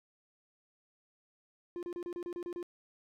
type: tone bursts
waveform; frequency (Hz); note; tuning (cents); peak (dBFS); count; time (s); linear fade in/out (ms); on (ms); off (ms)
triangle; 349.2; F4; 0; -35; 9; 1.76-2.628; 0; 68; 32
effects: none